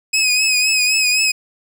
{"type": "tone with vibrato", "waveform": "20% pulse", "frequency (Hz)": 2527, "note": "D#7", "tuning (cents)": 26, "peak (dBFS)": -8, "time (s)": [0.13, 1.32], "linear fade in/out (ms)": 10, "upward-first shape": "triangle", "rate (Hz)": 3.9, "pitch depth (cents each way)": 59, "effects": []}